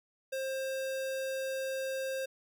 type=tone; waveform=square; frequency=531 Hz; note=C5; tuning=25 cents sharp; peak=-34 dBFS; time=0.32-2.26 s; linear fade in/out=10 ms; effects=none